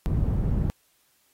white low-pass noise, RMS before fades -24 dBFS, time 0.06-0.7 s, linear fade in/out 0 ms, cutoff 110 Hz, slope 12 dB/octave, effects white hiss -66 dBFS RMS until 1.33 s + AAC 48 kbps

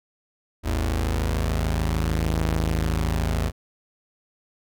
sawtooth tone pair together, 53.51 / 80.4 Hz, A1 / E2, -48 / -43 cents, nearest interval perfect fifth, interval 705 cents, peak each -20 / -21 dBFS, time 0.63-3.52 s, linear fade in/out 50 ms, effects none

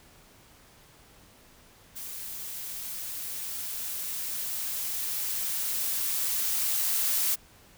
blue noise with level ramp, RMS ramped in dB -39 to -26 dBFS, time 1.95-7.36 s, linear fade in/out 20 ms, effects pink hiss -56 dBFS RMS until 7.77 s

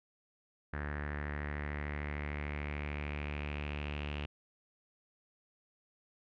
sawtooth tone with low-pass filter sweep, 73.42 Hz, D2, in tune, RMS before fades -39 dBFS, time 0.73-4.26 s, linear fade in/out 5 ms, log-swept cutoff 1700 to 2800 Hz, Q 5.4, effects none

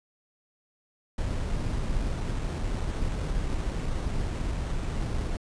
brown noise with sample-and-hold, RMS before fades -29 dBFS, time 1.18-5.37 s, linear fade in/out 5 ms, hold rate 4900 Hz, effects resampled to 22050 Hz

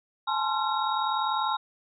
sine tone cluster, 847 / 887 / 1048 / 1365 / 3774 Hz, G#5 / A5 / C6 / F6 / A#7, +34 / +14 / +2 / -40 / +21 cents, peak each -30 / -31 / -30 / -32 / -34 dBFS, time 0.27-1.57 s, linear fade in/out 10 ms, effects none

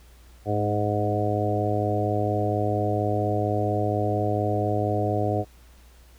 harmonic tone with a mistuned harmonic, 104.3 Hz, G#2, 8 cents sharp, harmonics 1 / 2 / 3 / 4 / 5 / 6 / 7, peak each -26 / -34 / -30 / -30 / -31 / -30 / -29 dBFS, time 0.45-5.45 s, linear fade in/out 50 ms, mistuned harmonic 2, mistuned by +19 cents, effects added 60 Hz sine -49 dBFS peak until 6.18 s + pink hiss -57 dBFS RMS until 6.18 s

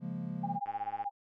triangle chord, Bb minor seventh, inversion first, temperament equal, 138.59 / 174.61 / 207.7 / 233.1 Hz, Db3 / F3 / Ab3 / Bb3, 0 / 0 / 0 / 0 cents, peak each -41 / -36 / -40 / -41 dBFS, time 0-0.6 s, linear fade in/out 50 ms
sine tone with tremolo, 808 Hz, G#5, 48 cents flat, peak -30 dBFS, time 0.43-1.11 s, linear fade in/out 10 ms, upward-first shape sine, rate 16 Hz, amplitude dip 100%
click train, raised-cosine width 0.5 ms, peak -35 dBFS, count 41, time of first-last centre 0.66-1.041 s, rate 105 Hz
effects none

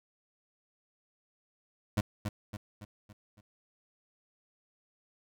25% pulse tone with echo, 103.5 Hz, G#2, 5 cents flat, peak -22 dBFS, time 1.97-2.01 s, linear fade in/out 5 ms, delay 280 ms, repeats 5, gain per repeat -6 dB, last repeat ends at 3.41 s, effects none

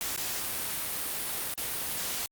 white noise with dropouts, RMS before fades -33 dBFS, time 0.01-2.26 s, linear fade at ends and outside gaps 0 ms, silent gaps 0.163-0.176 / 1.538-1.578 s, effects Opus 48 kbps

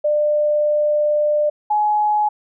sine tone pair in turn, 597 / 842.4 Hz, D5 / G#5, +28 / +24 cents, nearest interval tritone, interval 596 cents, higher second, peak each -14 dBFS, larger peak neither, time 0.04-1.5 / 1.7-2.29 s, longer first, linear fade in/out 10 ms, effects none

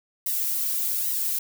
violet noise with flanger, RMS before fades -26 dBFS, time 0.26-1.39 s, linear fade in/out 5 ms, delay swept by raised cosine 1 to 3.1 ms, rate 1.2 Hz, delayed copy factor +0.7, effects none

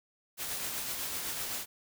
white noise with tremolo, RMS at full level -35 dBFS, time 0.37-1.66 s, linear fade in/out 50 ms, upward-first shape triangle, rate 7.9 Hz, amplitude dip 35%, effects none

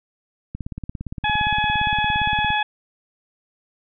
click train, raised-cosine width 5 ms, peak -17 dBFS, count 35, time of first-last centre 0.55-2.504 s, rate 17.4 Hz
harmonic tone, 845 Hz, G#5, 30 cents sharp, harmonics 1 / 2 / 3 / 4, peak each -21 / -24 / -26 / -27 dBFS, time 1.24-2.63 s, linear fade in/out 5 ms
effects none

